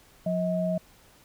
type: tone pair together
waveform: sine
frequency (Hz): 178.4 / 635.7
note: F3 / D#5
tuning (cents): +37 / +37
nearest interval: octave + minor seventh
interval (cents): 2200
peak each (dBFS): -27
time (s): 0.26-0.78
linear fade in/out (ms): 5
effects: pink hiss -57 dBFS RMS until 1.24 s